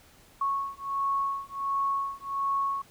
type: beating tone pair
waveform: sine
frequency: 1103 / 1104.4 Hz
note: C#6 / C#6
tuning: -9 / -7 cents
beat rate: 1.4 Hz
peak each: -30 dBFS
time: 0.41-2.82 s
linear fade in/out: 5 ms
effects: pink hiss -57 dBFS RMS until 2.9 s